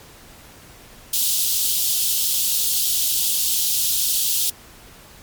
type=high-pass noise; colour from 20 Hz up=white; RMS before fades=-20 dBFS; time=1.13-4.5 s; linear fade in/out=5 ms; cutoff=3000 Hz; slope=48 dB/octave; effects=pink hiss -45 dBFS RMS until 5.22 s + MP3 96 kbps